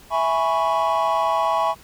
triangle chord, C# minor seventh, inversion first, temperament equal, 659.3 / 830.6 / 987.8 / 1108.7 Hz, E5 / G#5 / B5 / C#6, 0 / 0 / 0 / 0 cents, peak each -21 dBFS, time 0.1-1.75 s, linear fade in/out 50 ms, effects tanh soft clip ceiling -9 dBFS + pink hiss -48 dBFS RMS until 1.83 s

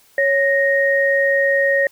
sine tone pair together, 553.1 / 1864.7 Hz, C#5 / A#6, -4 / 0 cents, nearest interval octave + major sixth, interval 2104 cents, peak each -16 dBFS, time 0.18-1.87 s, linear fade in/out 2 ms, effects white hiss -53 dBFS RMS until 1.91 s

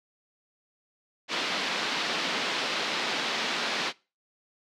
white band-pass noise, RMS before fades -30 dBFS, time 1.28-3.93 s, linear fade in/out 50 ms, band 190 to 4300 Hz, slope 24 dB/octave, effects noise-tail reverb RT60 0.3 s tail -22 dB re dry

